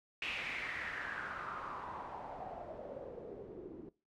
white noise with low-pass filter sweep, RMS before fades -44 dBFS, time 0.22-3.89 s, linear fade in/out 2 ms, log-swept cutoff 2700 to 320 Hz, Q 4.7, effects noise-tail reverb RT60 0.3 s tail -20 dB re dry

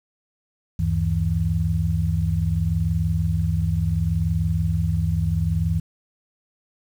sine tone cluster, 75.7 / 96.4 / 162.2 Hz, D#2 / G2 / E3, -47 / -28 / -28 cents, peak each -24 / -23 / -23 dBFS, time 0.79-5.8 s, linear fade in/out 5 ms, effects 8-bit

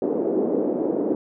white band-pass noise, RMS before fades -23 dBFS, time 0.02-1.15 s, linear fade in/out 2 ms, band 260 to 450 Hz, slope 24 dB/octave, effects none

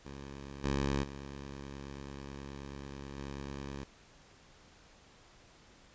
10% pulse tone with level steps, 69.3 Hz, C#2, in tune, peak -36 / -22 / -35 / -32 dBFS, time 0.05-3.84 s, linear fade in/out 5 ms, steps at 0.64 / 1.03 / 3.17 s, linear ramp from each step 5 ms, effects pink hiss -60 dBFS RMS until 5.94 s + resampled to 16000 Hz

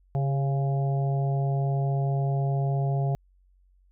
harmonic tone with a mistuned harmonic, 138.1 Hz, C#3, 6 cents flat, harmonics 1 / 3 / 4 / 5 / 6, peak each -23 / -36 / -40 / -34 / -43 dBFS, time 0.15-3.15 s, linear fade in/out 0 ms, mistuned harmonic 3, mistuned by -40 cents, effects added 46 Hz sine -58 dBFS peak until 3.91 s

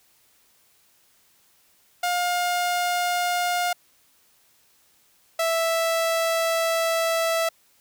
sawtooth tone pair in turn, 710 / 659.2 Hz, F5 / E5, +28 / 0 cents, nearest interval minor second, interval 128 cents, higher first, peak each -18 / -17 dBFS, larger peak second, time 2.03-3.73 / 5.39-7.49 s, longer second, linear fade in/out 5 ms, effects white hiss -61 dBFS RMS until 7.8 s

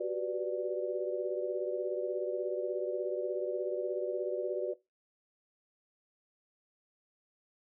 sine chord, G major seventh, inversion third, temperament equal with one note detuned, 370 / 386.6 / 493.9 / 587.3 Hz, F#4 / G4 / B4 / D5, 0 / -24 / 0 / 0 cents, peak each -35 / -40 / -37 / -36 dBFS, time 0-4.74 s, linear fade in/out 10 ms, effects noise-tail reverb RT60 0.2 s tail -18 dB re dry

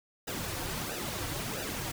pink noise with flanger, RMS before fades -36 dBFS, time 0.27-1.92 s, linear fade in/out 10 ms, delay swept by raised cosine 0.9 to 4.9 ms, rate 1.5 Hz, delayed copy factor -0.75, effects none

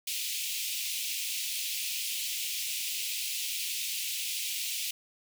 pink high-pass noise, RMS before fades -34 dBFS, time 0.07-4.91 s, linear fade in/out 5 ms, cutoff 2400 Hz, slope 48 dB/octave, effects none

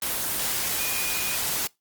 sine tone in noise, 2458 Hz, D#7, 22 cents flat, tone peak -32 dBFS, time 0.79-1.36 s, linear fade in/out 2 ms, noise white, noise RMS -27 dBFS, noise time 0.02-1.67 s, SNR -8 dB, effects noise-tail reverb RT60 0.2 s tail -23 dB re dry + Opus 24 kbps

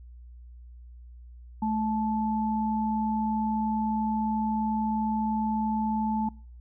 sine tone pair together, 217.6 / 871.5 Hz, A3 / A5, -19 / -17 cents, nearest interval 2 octaves, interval 2402 cents, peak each -26 / -29 dBFS, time 1.62-6.29 s, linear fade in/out 5 ms, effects noise-tail reverb RT60 0.5 s tail -25 dB re dry + added 60 Hz sine -44 dBFS peak until 6.6 s

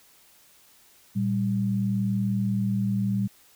sine tone pair together, 115.8 / 196.45 Hz, A#2 / G3, -11 / +4 cents, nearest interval major sixth, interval 915 cents, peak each -27 / -24 dBFS, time 1.15-3.28 s, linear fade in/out 20 ms, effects white hiss -57 dBFS RMS until 3.55 s

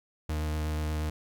40% pulse tone with vibrato, 76.9 Hz, D#2, 20 cents flat, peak -28 dBFS, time 0.29-1.1 s, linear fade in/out 5 ms, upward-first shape sine, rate 8.3 Hz, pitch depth 13 cents each way, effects 11-bit

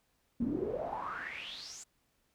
brown noise with band-pass filter sweep, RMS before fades -38 dBFS, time 0.4-1.84 s, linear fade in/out 10 ms, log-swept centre 220 to 7700 Hz, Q 8.4, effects pink hiss -75 dBFS RMS until 2.34 s

